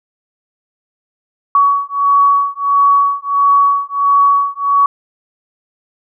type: beating tone pair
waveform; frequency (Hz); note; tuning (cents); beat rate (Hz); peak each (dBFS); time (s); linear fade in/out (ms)
sine; 1126 / 1127.5; C#6 / C#6; +27 / +29; 1.5; -12; 1.55-4.86; 2
effects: none